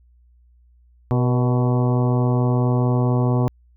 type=harmonic tone with a mistuned harmonic; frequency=124.4 Hz; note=B2; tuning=13 cents sharp; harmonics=1 / 2 / 3 / 4 / 5 / 6 / 7 / 8 / 9; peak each=-17 / -23 / -27 / -29 / -31 / -33 / -34 / -35 / -36 dBFS; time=1.11-3.48 s; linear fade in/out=0 ms; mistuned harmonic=4; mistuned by=-46 cents; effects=added 60 Hz sine -51 dBFS peak until 3.76 s